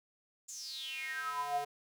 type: tone with high-pass filter sweep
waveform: square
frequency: 144 Hz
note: D3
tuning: 34 cents flat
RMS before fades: -39 dBFS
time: 0.48-1.65 s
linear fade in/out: 10 ms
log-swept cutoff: 7200 to 580 Hz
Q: 9.5
effects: none